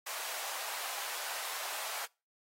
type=high-pass noise; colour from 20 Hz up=pink; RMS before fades=-40 dBFS; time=0.06-2.06 s; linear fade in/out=10 ms; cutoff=660 Hz; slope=24 dB/octave; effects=noise-tail reverb RT60 0.3 s tail -25 dB re dry + AAC 48 kbps